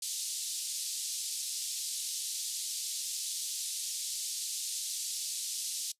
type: band-pass noise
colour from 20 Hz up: white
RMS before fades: -37 dBFS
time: 0.02-5.92 s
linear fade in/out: 5 ms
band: 3700 to 9800 Hz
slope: 24 dB/octave
effects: noise-tail reverb RT60 0.1 s tail -20 dB re dry + resampled to 32000 Hz